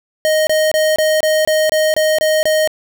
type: tone bursts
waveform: square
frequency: 622.3 Hz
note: D#5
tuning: in tune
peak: -12 dBFS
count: 10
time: 0.25-2.675 s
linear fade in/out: 0 ms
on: 220 ms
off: 25 ms
effects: none